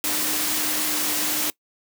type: tone in noise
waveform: sine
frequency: 303.6 Hz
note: D#4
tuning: 42 cents flat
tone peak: -34 dBFS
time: 0.04-1.5 s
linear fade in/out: 0 ms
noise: white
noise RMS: -24 dBFS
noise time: 0.04-1.5 s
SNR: -13 dB
effects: noise-tail reverb RT60 0.1 s tail -22 dB re dry + high-pass 150 Hz 12 dB/octave